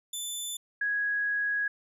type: tone pair in turn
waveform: 15% pulse / sine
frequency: 3520 / 1661.2 Hz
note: A7 / G#6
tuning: 0 / 0 cents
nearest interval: octave + minor second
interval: 1300 cents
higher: first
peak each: -26 dBFS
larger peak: neither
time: 0.13-0.57 / 0.81-1.68 s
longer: second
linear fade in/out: 5 ms
effects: resampled to 32000 Hz